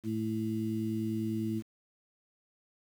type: harmonic tone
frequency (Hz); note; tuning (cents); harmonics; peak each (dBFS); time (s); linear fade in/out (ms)
110; A2; 0; 1 / 2 / 3; -37 / -33 / -35; 0.03-1.63; 50
effects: 9-bit